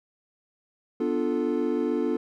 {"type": "chord", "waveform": "triangle", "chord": "B half-diminished seventh", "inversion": "none", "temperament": "equal", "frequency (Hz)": [246.9, 293.7, 349.2, 440], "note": ["B3", "D4", "F4", "A4"], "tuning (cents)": [0, 0, 0, 0], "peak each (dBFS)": -27, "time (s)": [1, 2.17], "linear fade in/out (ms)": 5, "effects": []}